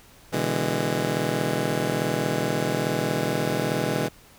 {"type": "chord", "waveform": "15% pulse", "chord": "E dominant seventh", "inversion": "second", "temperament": "just", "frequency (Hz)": [123.61, 148.33, 164.81, 206], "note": ["B2", "D3", "E3", "G#3"], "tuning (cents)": [2, 18, 0, -14], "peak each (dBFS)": -23, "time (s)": [0.32, 4.09], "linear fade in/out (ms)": 20, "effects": ["pink hiss -52 dBFS RMS until 4.38 s"]}